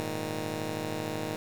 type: chord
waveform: 10% pulse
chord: Ab suspended second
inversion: none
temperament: just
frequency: 103.83 / 116.8 / 155.74 Hz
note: Ab2 / Bb2 / Eb3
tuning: 0 / +4 / +2 cents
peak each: -29 / -30 / -28 dBFS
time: 0-1.36 s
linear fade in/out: 0 ms
effects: 8-bit